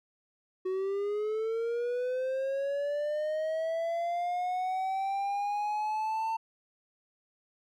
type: linear sweep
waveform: triangle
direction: up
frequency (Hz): 370 to 901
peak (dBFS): -27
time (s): 0.65-6.37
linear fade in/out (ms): 10
effects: none